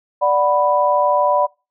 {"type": "chord", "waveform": "sine", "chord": "B minor", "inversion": "first", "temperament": "equal", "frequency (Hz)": [587.3, 740, 987.8], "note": ["D5", "F#5", "B5"], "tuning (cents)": [0, 0, 0], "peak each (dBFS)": [-16, -20, -16], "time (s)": [0.21, 1.47], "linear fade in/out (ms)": 20, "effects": ["noise-tail reverb RT60 0.3 s tail -26 dB re dry"]}